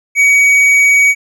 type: tone with tanh clipping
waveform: sine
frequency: 2259 Hz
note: C#7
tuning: 32 cents sharp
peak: -7 dBFS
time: 0.15-1.15 s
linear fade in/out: 50 ms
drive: 8 dB
effects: none